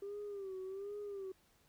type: tone with vibrato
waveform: sine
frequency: 394.1 Hz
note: G4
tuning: 9 cents sharp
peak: -40 dBFS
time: 0.02-1.32 s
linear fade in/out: 5 ms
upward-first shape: sine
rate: 1.3 Hz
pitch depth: 86 cents each way
effects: tanh soft clip ceiling -39 dBFS + pink hiss -71 dBFS RMS until 1.68 s